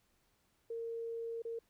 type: tone with dropouts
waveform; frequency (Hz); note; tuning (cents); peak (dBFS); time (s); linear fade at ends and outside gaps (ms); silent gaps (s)
sine; 460; A#4; -23; -38; 0.7-1.59; 5; 1.421-1.45
effects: pink hiss -75 dBFS RMS until 1.69 s